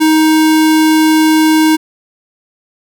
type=tone; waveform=square; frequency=313.8 Hz; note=D#4; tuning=15 cents sharp; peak=-7 dBFS; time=0-1.77 s; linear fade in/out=20 ms; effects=none